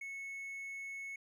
triangle tone, 2200 Hz, C#7, 14 cents flat, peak -40 dBFS, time 0.01-1.16 s, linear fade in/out 5 ms, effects none

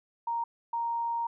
sine tone pair in turn, 932.3 / 932.3 Hz, A#5 / A#5, 0 / 0 cents, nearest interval unison, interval 0 cents, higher neither, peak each -28 dBFS, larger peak neither, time 0.27-0.44 / 0.73-1.27 s, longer second, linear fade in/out 5 ms, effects none

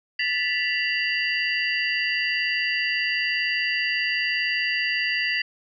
sine tone cluster, 1754 / 1972 / 2747 / 2908 / 4680 Hz, A6 / B6 / F7 / F#7 / D8, -6 / -3 / -29 / -31 / -7 cents, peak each -30 / -25 / -28 / -32 / -31 dBFS, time 0.19-5.42 s, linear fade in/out 5 ms, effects none

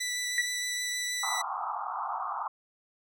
15% pulse tone with vibrato, 1975.5 Hz, B6, in tune, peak -24 dBFS, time 0-1.42 s, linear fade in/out 10 ms, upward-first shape triangle, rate 6.4 Hz, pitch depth 10 cents each way
sine tone with exponential decay, 1945 Hz, B6, 27 cents flat, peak -19 dBFS, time 0.38-0.5 s, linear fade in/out 2 ms, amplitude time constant 26 ms
white band-pass noise, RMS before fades -34 dBFS, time 1.23-2.48 s, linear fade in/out 2 ms, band 710 to 1300 Hz, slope 96 dB/octave
effects none

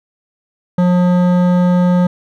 sine tone with hard clipping, 178.8 Hz, F3, 41 cents sharp, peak -11 dBFS, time 0.78-2.07 s, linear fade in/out 5 ms, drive 13 dB, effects none

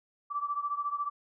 sine beating tone pair, 1158 / 1172 Hz, D6 / D6, -25 / -4 cents, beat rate 14 Hz, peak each -32 / -35 dBFS, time 0.3-1.1 s, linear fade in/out 20 ms, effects none

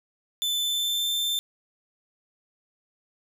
40% pulse tone with pitch glide, 3520 to 3561 Hz, A7 to A7, 0 to +20 cents, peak -23 dBFS, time 0.42-1.39 s, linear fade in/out 0 ms, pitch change +20 cents, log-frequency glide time 0.61-1.09 s, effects none

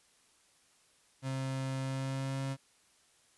35% pulse tone with pitch glide, 133.1 to 135.27 Hz, C3 to C#3, +30 to -42 cents, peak -32 dBFS, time 1.22-2.57 s, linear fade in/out 50 ms, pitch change +28 cents, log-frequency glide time 1.81-2.43 s, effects white hiss -67 dBFS RMS until 3.37 s + resampled to 24000 Hz

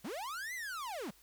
45% pulse linear two-way sweep, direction up then down, 155.56 to 2082 to 155.56 Hz, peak -39 dBFS, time 0.04-1.11 s, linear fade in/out 10 ms, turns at 0.54 s, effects added 50 Hz sine -70 dBFS peak until 1.22 s + white hiss -64 dBFS RMS until 1.22 s

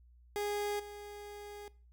30% pulse tone with level steps, 412.1 Hz, G#4, 13 cents flat, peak -31 / -43 dBFS, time 0.36-1.68 s, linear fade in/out 0 ms, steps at 0.79 s, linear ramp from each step 10 ms, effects noise-tail reverb RT60 0.4 s tail -21 dB re dry + added 60 Hz sine -58 dBFS peak until 1.92 s

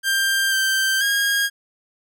sawtooth tone with pitch steps, 1586 / 1564 / 1630 Hz, G6 / G6 / G#6, +20 / -4 / -33 cents, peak -14 dBFS, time 0.03-1.5 s, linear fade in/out 50 ms, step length 490 ms, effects none

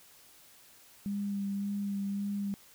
sine tone with vibrato, 200.4 Hz, G3, 38 cents sharp, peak -31 dBFS, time 1.06-2.54 s, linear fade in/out 0 ms, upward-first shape sine, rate 1.8 Hz, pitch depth 17 cents each way, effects white hiss -58 dBFS RMS until 2.74 s

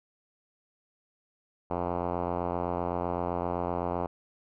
5% pulse tone with low-pass filter, 87.8 Hz, F2, 10 cents sharp, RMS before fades -31 dBFS, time 1.7-4.07 s, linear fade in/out 10 ms, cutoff 900 Hz, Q 1.4, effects none

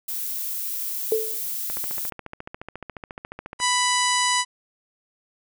violet noise, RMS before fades -29 dBFS, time 0.08-2.1 s, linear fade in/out 5 ms
sine tone with exponential decay, 441.5 Hz, A4, 6 cents sharp, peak -15 dBFS, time 1.12-1.41 s, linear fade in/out 1 ms, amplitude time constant 63 ms
click train, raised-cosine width 0.5 ms, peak -20 dBFS, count 28, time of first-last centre 1.7-3.601 s, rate 14.2 Hz
harmonic tone, 990 Hz, B5, 4 cents sharp, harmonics 1 / 2 / 3 / 4 / 5 / 6 / 7 / 8 / 9 / 10, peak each -23 / -26 / -28 / -29 / -30 / -31 / -31 / -32 / -33 / -33 dBFS, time 3.59-4.45 s, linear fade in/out 50 ms
effects none

